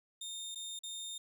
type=tone with dropouts; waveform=25% pulse; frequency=3645 Hz; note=A#7; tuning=40 cents flat; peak=-37 dBFS; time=0.21-1.18 s; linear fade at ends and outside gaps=5 ms; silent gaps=0.548-0.556 / 0.791-0.834 s; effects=none